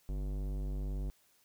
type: tone with tanh clipping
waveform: sine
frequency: 49 Hz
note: G1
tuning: in tune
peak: -36 dBFS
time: 0.09-1.1 s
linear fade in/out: 0 ms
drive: 18 dB
effects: white hiss -69 dBFS RMS until 1.44 s